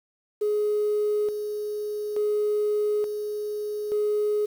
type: tone with tremolo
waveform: sine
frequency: 419.4 Hz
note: G#4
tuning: 17 cents sharp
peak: -20 dBFS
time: 0.41-4.46 s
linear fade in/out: 10 ms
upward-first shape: square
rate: 0.57 Hz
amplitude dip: 55%
effects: tanh soft clip ceiling -18 dBFS + 8-bit